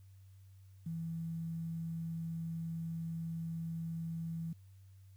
sine tone with quantisation, 164.81 Hz, E3, in tune, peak -37 dBFS, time 0.86-4.53 s, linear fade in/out 5 ms, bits 11, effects added 96 Hz sine -55 dBFS peak until 5.16 s + white hiss -75 dBFS RMS until 5.16 s

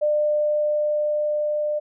sine tone with level ramp, 599 Hz, D5, 34 cents sharp, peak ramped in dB -17 to -21 dBFS, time 0.01-1.8 s, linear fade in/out 20 ms, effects none

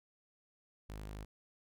sawtooth tone, 51.91 Hz, G#1, in tune, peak -40 dBFS, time 0.89-1.25 s, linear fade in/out 10 ms, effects none

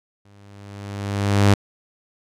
sawtooth tone with exponential growth, 100.7 Hz, G2, 47 cents sharp, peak -7 dBFS, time 0.25-1.54 s, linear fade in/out 5 ms, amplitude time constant 280 ms, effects low-pass 9000 Hz 12 dB/octave

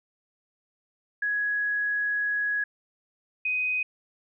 sine tone pair in turn, 1671 / 2504 Hz, G#6 / D#7, +10 / +10 cents, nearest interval perfect fifth, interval 700 cents, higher second, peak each -24 dBFS, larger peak neither, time 1.22-2.64 / 3.45-3.83 s, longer first, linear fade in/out 5 ms, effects none

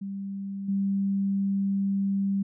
sine tone with level steps, 196.8 Hz, G3, 7 cents sharp, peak -31 / -23 dBFS, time 0.01-2.43 s, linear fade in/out 10 ms, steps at 0.68 s, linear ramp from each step 10 ms, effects none

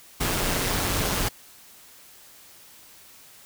pink noise with amplitude modulation, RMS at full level -23 dBFS, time 0.2-1.29 s, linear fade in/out 10 ms, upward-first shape sine, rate 185 Hz, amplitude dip 50%, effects white hiss -50 dBFS RMS until 3.45 s

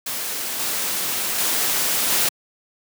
white noise with level steps, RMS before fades -27 / -24 / -21 / -19 dBFS, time 0.06-2.29 s, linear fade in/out 5 ms, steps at 0.59 / 1.38 / 2.1 s, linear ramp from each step 5 ms, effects high-pass 150 Hz 12 dB/octave

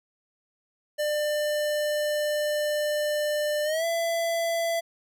square tone with pitch glide, 597 to 670.1 Hz, D5 to E5, +28 to +28 cents, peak -25 dBFS, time 0.98-4.81 s, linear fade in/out 20 ms, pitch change +200 cents, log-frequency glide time 3.64-3.85 s, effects none

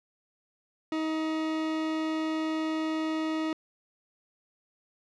40% pulse tone, 316.1 Hz, D#4, 27 cents sharp, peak -27 dBFS, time 0.92-3.53 s, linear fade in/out 2 ms, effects low-pass 4000 Hz 12 dB/octave

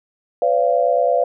sine tone cluster, 505 / 574 / 692 Hz, B4 / D5 / F5, +39 / -40 / -16 cents, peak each -18 dBFS, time 0.42-1.24 s, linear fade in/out 2 ms, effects none

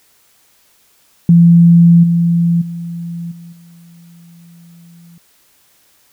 sine tone with level steps, 170 Hz, F3, 46 cents flat, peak -3 / -9 / -21 / -31 / -38 dBFS, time 1.29-5.18 s, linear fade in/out 2 ms, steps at 2.03 / 2.61 / 3.31 / 3.52 s, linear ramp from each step 10 ms, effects white hiss -53 dBFS RMS until 6.12 s

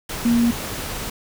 sine tone in noise, 235.6 Hz, A#3, 19 cents sharp, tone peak -14 dBFS, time 0.25-0.51 s, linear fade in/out 5 ms, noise pink, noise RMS -29 dBFS, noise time 0.09-1.1 s, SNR +12 dB, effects none

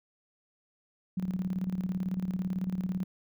sine tone with tremolo, 185 Hz, F#3, in tune, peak -27 dBFS, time 1.17-3.04 s, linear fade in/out 5 ms, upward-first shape square, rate 18 Hz, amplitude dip 65%, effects none

